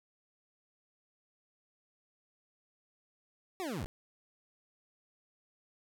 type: linear sweep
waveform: 25% pulse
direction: down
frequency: 393 to 38.01 Hz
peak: -32 dBFS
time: 3.6-3.86 s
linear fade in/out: 0 ms
effects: none